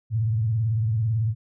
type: tone with vibrato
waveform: sine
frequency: 111.3 Hz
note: A2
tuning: 20 cents sharp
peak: -20 dBFS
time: 0.1-1.35 s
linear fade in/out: 50 ms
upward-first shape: triangle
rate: 18 Hz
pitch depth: 150 cents each way
effects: none